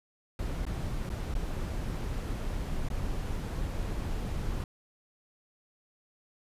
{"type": "noise with dropouts", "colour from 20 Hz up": "brown", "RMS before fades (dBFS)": -33, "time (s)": [0.39, 4.64], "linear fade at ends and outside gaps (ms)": 2, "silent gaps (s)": [[0.653, 0.665], [1.092, 1.1], [1.341, 1.351], [2.887, 2.901]], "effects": ["resampled to 32000 Hz"]}